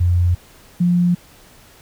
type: tone pair in turn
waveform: sine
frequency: 88 / 176 Hz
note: F2 / F3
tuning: +14 / +14 cents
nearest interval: octave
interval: 1200 cents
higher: second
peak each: -12 dBFS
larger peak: neither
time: 0-0.35 / 0.8-1.15 s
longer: neither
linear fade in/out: 10 ms
effects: pink hiss -47 dBFS RMS until 1.81 s